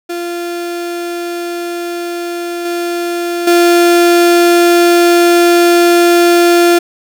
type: tone with level steps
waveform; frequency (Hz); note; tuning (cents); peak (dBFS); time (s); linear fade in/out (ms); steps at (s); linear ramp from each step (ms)
35% pulse; 346.1; F4; -16; -16 / -13 / -4; 0.09-6.79; 10; 2.65 / 3.47; 5
effects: none